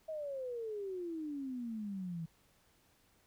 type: exponential sweep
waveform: sine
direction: down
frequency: 644 to 160 Hz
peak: -38 dBFS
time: 0.08-2.26 s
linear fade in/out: 10 ms
effects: pink hiss -70 dBFS RMS until 3.26 s